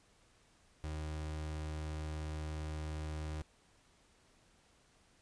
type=tone; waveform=35% pulse; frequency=77.1 Hz; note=D#2; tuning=15 cents flat; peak=-37 dBFS; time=0.84-3.42 s; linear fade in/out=0 ms; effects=pink hiss -68 dBFS RMS until 5.21 s + resampled to 22050 Hz